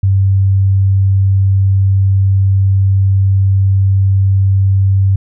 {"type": "tone", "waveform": "sine", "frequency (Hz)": 97, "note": "G2", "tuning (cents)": -18, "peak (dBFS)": -7, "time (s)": [0.03, 5.16], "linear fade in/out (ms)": 5, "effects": []}